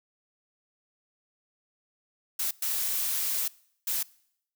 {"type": "noise bursts at uneven times", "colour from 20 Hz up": "blue", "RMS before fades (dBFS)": -29, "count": 3, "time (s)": [[2.39, 2.51], [2.62, 3.48], [3.87, 4.03]], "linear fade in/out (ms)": 5, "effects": ["noise-tail reverb RT60 0.7 s tail -23 dB re dry"]}